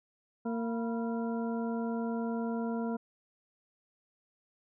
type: harmonic tone with a mistuned harmonic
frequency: 230 Hz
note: A#3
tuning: 23 cents flat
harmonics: 1 / 2 / 3 / 4 / 6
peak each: -32 / -38 / -42 / -44 / -48 dBFS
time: 0.45-2.97 s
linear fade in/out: 10 ms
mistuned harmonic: 4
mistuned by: +94 cents
effects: none